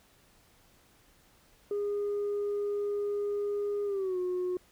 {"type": "tone with pitch glide", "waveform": "sine", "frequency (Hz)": [409.4, 362.6], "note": ["G#4", "F#4"], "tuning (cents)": [-25, -35], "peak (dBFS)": -27, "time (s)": [1.71, 4.57], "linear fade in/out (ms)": 2, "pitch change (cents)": -210, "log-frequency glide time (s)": [3.85, 4.18], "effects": ["tanh soft clip ceiling -27 dBFS", "pink hiss -63 dBFS RMS until 4.71 s"]}